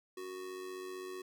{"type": "tone with amplitude modulation", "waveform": "square", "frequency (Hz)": 370, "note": "F#4", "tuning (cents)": 0, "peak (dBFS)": -40, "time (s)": [0.17, 1.22], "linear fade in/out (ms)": 5, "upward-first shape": "sine", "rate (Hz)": 95.6, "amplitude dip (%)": 55, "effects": []}